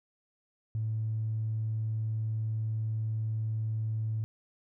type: tone with tanh clipping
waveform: triangle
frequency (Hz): 110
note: A2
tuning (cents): 0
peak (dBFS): -29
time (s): 0.75-4.24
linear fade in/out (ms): 0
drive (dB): 4
effects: none